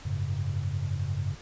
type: chord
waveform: sine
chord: F# suspended second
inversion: none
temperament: equal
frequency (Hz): 92.5 / 103.83 / 138.59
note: F#2 / G#2 / C#3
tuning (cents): 0 / 0 / 0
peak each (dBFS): -31 / -32 / -32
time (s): 0.05-1.35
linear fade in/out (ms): 10
effects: pink hiss -48 dBFS RMS until 1.41 s + resampled to 16000 Hz